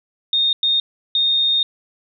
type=tone bursts at uneven times; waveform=sine; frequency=3682 Hz; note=A#7; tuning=22 cents flat; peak=-14 dBFS; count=3; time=0.33-0.53 / 0.63-0.8 / 1.15-1.63 s; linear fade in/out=2 ms; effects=none